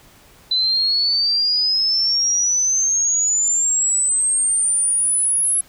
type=exponential sweep; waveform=sine; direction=up; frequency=4002 to 10890 Hz; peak=-15 dBFS; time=0.51-5.61 s; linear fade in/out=5 ms; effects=pink hiss -49 dBFS RMS until 5.68 s